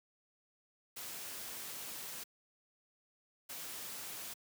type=noise bursts at uneven times; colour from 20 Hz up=white; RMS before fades=-45 dBFS; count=2; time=0.96-2.24 / 3.49-4.34 s; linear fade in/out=10 ms; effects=high-pass 100 Hz 12 dB/octave